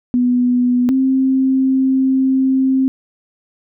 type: tone pair in turn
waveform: sine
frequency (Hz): 246.9 / 264.1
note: B3 / C4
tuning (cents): 0 / +16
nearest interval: minor second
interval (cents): 116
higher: second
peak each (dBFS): -11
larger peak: neither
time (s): 0.14-0.89 / 0.89-2.88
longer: second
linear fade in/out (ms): 0
effects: none